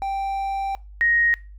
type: tone pair in turn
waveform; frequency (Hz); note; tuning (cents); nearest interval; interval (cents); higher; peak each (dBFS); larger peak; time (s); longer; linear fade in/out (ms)
triangle / sine; 784 / 1873.9; G5 / A#6; 0 / +9; octave + minor third; 1509; second; -21 / -16; second; 0.02-0.75 / 1.01-1.34; first; 0
effects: noise-tail reverb RT60 0.3 s tail -22 dB re dry + added 50 Hz sine -39 dBFS peak until 1.58 s